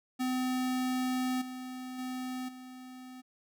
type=tone with level steps; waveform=square; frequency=255.1 Hz; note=C4; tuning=44 cents flat; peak=-30 / -40 / -36 / -46 dBFS; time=0.19-3.22 s; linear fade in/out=20 ms; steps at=1.41 / 1.98 / 2.48 s; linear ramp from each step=10 ms; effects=none